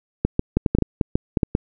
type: clicks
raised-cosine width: 3 ms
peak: -4 dBFS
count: 12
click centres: 0.25 / 0.394 / 0.57 / 0.662 / 0.75 / 0.786 / 0.823 / 1.012 / 1.155 / 1.372 / 1.432 / 1.551 s
effects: none